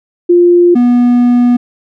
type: tone pair in turn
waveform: sine / triangle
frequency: 350 / 243.5 Hz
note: F4 / B3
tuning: +4 / -24 cents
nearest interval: tritone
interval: 628 cents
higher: first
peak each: -3 dBFS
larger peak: neither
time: 0.29-0.75 / 0.75-1.57 s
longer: second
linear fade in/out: 10 ms
effects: none